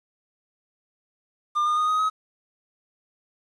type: tone with pitch steps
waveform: triangle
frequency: 1200 / 1217.5 / 1235.2 / 1253.1 / 1271.4 Hz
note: D6 / D#6 / D#6 / D#6 / D#6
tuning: +37 / -38 / -13 / +12 / +37 cents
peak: -18 dBFS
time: 1.55-2.1 s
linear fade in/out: 20 ms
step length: 110 ms
effects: resampled to 24000 Hz + 9-bit